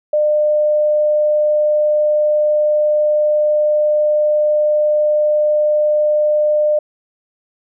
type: tone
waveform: sine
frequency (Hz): 602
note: D5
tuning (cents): +43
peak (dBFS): -11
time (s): 0.13-6.79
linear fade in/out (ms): 5
effects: none